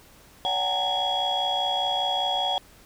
sine tone cluster, 572 / 743 / 808 / 918 / 3327 Hz, D5 / F#5 / G#5 / A#5 / G#7, -46 / +7 / -48 / -27 / +2 cents, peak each -33 / -26 / -30 / -33 / -25 dBFS, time 0.45-2.58 s, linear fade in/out 0 ms, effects tanh soft clip ceiling -17 dBFS + pink hiss -53 dBFS RMS until 2.85 s

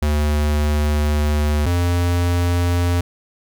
square tone pair in turn, 74.6 / 87.64 Hz, D2 / F2, +28 / +7 cents, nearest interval minor third, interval 279 cents, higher second, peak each -16 dBFS, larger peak neither, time 0.02-1.66 / 1.66-3.01 s, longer first, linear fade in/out 5 ms, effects none

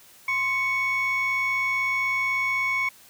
sine tone pair together, 1048.2 / 2221 Hz, C6 / C#7, +3 / +3 cents, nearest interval octave + minor second, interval 1300 cents, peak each -27 / -21 dBFS, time 0.28-2.89 s, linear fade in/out 5 ms, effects tanh soft clip ceiling -19 dBFS + white hiss -52 dBFS RMS until 3.09 s

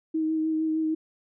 sine tone with vibrato, 316.2 Hz, D#4, 28 cents sharp, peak -23 dBFS, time 0.14-0.95 s, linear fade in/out 10 ms, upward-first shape sine, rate 6.5 Hz, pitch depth 17 cents each way, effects none

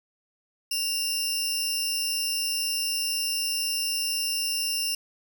sawtooth tone pair together, 2794 / 5274 Hz, F7 / E8, 0 / 0 cents, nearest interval major seventh, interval 1100 cents, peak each -26 / -25 dBFS, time 0.71-4.95 s, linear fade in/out 5 ms, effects none

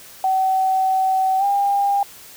sine tone with pitch glide, 760 to 801.9 Hz, F#5 to G5, +46 to +39 cents, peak -15 dBFS, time 0.24-2.03 s, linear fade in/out 2 ms, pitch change +93 cents, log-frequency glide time 1.38-1.44 s, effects white hiss -42 dBFS RMS until 2.36 s

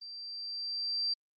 sine tone with level ramp, 4699 Hz, D8, in tune, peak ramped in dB -43 to -28 dBFS, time 0.01-1.14 s, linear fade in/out 10 ms, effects Opus 24 kbps

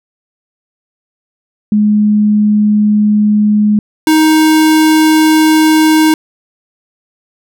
sine / square tone pair in turn, 210 / 313.3 Hz, G#3 / D#4, +19 / +12 cents, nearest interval perfect fifth, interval 693 cents, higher second, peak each -6 dBFS, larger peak neither, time 1.72-3.79 / 4.07-6.14 s, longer neither, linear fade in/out 2 ms, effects none

